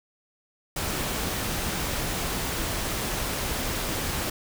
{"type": "noise", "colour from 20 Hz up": "pink", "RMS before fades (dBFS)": -29, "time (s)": [0.76, 4.3], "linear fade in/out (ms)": 5, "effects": []}